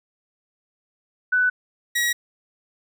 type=tone pair in turn; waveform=sine / sawtooth; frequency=1494 / 1910 Hz; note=F#6 / A#6; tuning=+16 / +42 cents; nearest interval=major third; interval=426 cents; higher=second; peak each=-16 dBFS; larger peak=neither; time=1.32-1.5 / 1.95-2.13 s; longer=neither; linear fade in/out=10 ms; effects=none